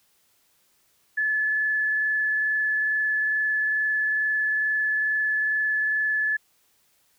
sine tone with frequency modulation, 1725 Hz, A6, 35 cents flat, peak -21 dBFS, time 1.17-6.37 s, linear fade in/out 10 ms, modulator 22.3 Hz, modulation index 0.56, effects white hiss -65 dBFS RMS until 7.18 s

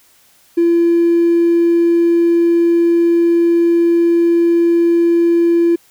triangle tone with hard clipping, 339.5 Hz, F4, 49 cents flat, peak -9 dBFS, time 0.57-5.76 s, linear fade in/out 10 ms, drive 3 dB, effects white hiss -51 dBFS RMS until 5.9 s

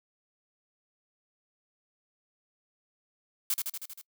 blue noise with echo, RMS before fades -28 dBFS, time 3.5-3.54 s, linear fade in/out 2 ms, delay 79 ms, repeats 6, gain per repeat -3 dB, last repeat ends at 4.014 s, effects noise-tail reverb RT60 0.1 s tail -26 dB re dry

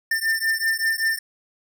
square beating tone pair, 1792 / 1797.2 Hz, A6 / A6, +31 / +36 cents, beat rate 5.2 Hz, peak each -24 dBFS, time 0.11-1.19 s, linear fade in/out 5 ms, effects none

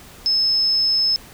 sine tone, 5210 Hz, E8, 21 cents flat, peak -15 dBFS, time 0.26-1.16 s, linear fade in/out 0 ms, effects pink hiss -43 dBFS RMS until 1.33 s

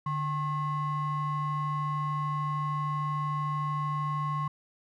triangle ring-modulated tone, 466.2 Hz, A#4, in tune, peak -23 dBFS, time 0.06-4.48 s, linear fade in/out 5 ms, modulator 614 Hz, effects none

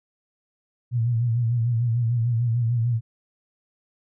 sine tone with vibrato, 117.7 Hz, A#2, 17 cents sharp, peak -19 dBFS, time 0.91-3.01 s, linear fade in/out 50 ms, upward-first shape sine, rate 6.7 Hz, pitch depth 73 cents each way, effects none

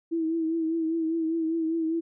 sine tone with vibrato, 325.6 Hz, E4, 21 cents flat, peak -24 dBFS, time 0.11-2.01 s, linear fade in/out 20 ms, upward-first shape triangle, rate 5 Hz, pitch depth 50 cents each way, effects none

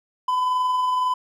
triangle tone with amplitude modulation, 1007 Hz, B5, 33 cents sharp, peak -16 dBFS, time 0.28-1.14 s, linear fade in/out 5 ms, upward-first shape sine, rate 21.8 Hz, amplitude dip 25%, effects none

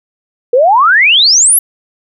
sine exponential sweep, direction up, 466.2 to 11840 Hz, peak -4 dBFS, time 0.53-1.59 s, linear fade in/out 5 ms, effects none

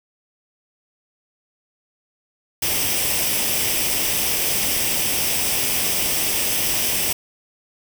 white noise with comb filter, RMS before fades -21 dBFS, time 2.62-7.13 s, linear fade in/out 5 ms, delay 0.36 ms, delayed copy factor +0.55, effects none

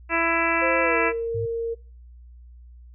harmonic tone, 332.8 Hz, E4, 17 cents sharp, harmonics 1 / 2 / 3 / 4 / 5 / 6 / 7 / 8, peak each -28 / -28 / -28 / -28 / -28 / -28 / -28 / -28 dBFS, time 0.09-1.13 s, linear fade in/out 50 ms
sine tone with pitch glide, 523.3 to 460.9 Hz, C5 to A#4, 0 to -20 cents, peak -24 dBFS, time 0.61-1.75 s, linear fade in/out 20 ms, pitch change -220 cents, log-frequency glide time 0.82-0.98 s
sine tone, 103.83 Hz, G#2, in tune, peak -28 dBFS, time 1.34-1.46 s, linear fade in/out 10 ms
effects noise-tail reverb RT60 0.4 s tail -23 dB re dry + added 60 Hz sine -43 dBFS peak until 2.94 s

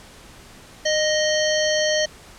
harmonic tone with a mistuned harmonic, 622.3 Hz, D#5, in tune, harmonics 1 / 3 / 5 / 7 / 9 / 10, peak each -20 / -25 / -27 / -28 / -30 / -30 dBFS, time 0.85-2.06 s, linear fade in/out 10 ms, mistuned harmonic 1, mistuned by -24 cents, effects pink hiss -45 dBFS RMS until 2.38 s + low-pass 10000 Hz 12 dB/octave

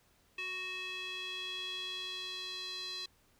square tone with band-pass filter sweep, 370 Hz, F#4, in tune, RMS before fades -41 dBFS, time 0.38-3.06 s, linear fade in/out 5 ms, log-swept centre 2700 to 4100 Hz, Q 5.3, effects pink hiss -69 dBFS RMS until 3.39 s

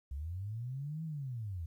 sine linear two-way sweep, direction up then down, 64.6 to 163.7 to 77.4 Hz, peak -37 dBFS, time 0.11-1.66 s, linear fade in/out 5 ms, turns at 1.04 s, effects 12-bit

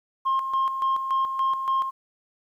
sine tone with tremolo, 1066 Hz, C6, 32 cents sharp, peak -18 dBFS, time 0.25-1.91 s, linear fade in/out 20 ms, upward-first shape square, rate 3.5 Hz, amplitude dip 60%, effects tanh soft clip ceiling -18 dBFS + 10-bit

